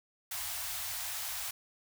white band-stop noise, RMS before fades -38 dBFS, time 0.31-1.51 s, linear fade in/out 5 ms, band 120 to 630 Hz, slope 96 dB/octave, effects none

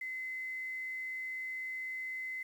sine tone with quantisation, 2044 Hz, C7, 41 cents flat, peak -37 dBFS, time 0.01-2.43 s, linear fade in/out 5 ms, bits 10, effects none

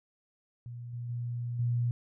sine tone with level steps, 120 Hz, B2, 49 cents flat, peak -39 / -35 / -32 / -26 dBFS, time 0.66-1.91 s, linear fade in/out 0 ms, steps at 0.93 / 1.09 / 1.59 s, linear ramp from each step 5 ms, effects none

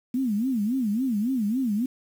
sine tone with vibrato, 233.1 Hz, A#3, in tune, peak -22 dBFS, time 0.14-1.86 s, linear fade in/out 5 ms, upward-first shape sine, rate 3.6 Hz, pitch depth 250 cents each way, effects 8-bit

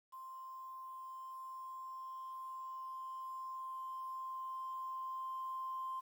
sine tone with level ramp, 1046.5 Hz, C6, in tune, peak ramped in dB -47 to -38 dBFS, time 0.12-6.01 s, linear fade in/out 20 ms, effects tanh soft clip ceiling -34 dBFS + 11-bit

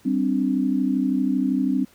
sine chord, G suspended fourth, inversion none, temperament just, 196 / 261.3 / 294 Hz, G3 / C4 / D4, 0 / -2 / +2 cents, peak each -25 / -21 / -25 dBFS, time 0.05-1.85 s, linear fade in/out 10 ms, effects pink hiss -55 dBFS RMS until 1.94 s + high-pass 60 Hz 12 dB/octave

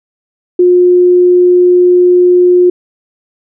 sine tone, 358 Hz, F4, 43 cents sharp, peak -3 dBFS, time 0.59-2.7 s, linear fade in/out 5 ms, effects none

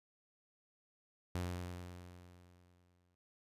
sawtooth tone with exponential decay, 89 Hz, F2, 33 cents sharp, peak -32 dBFS, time 1.35-3.15 s, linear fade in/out 0 ms, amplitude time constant 390 ms, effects resampled to 32000 Hz

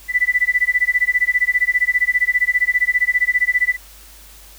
sine tone with tremolo, 1984 Hz, B6, 7 cents sharp, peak -10 dBFS, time 0.08-3.77 s, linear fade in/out 50 ms, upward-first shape sine, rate 15 Hz, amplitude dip 100%, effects added 50 Hz sine -44 dBFS peak until 4.58 s + white hiss -44 dBFS RMS until 4.58 s

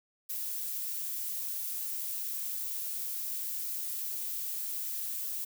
violet noise, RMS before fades -36 dBFS, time 0.29-5.45 s, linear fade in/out 10 ms, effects none

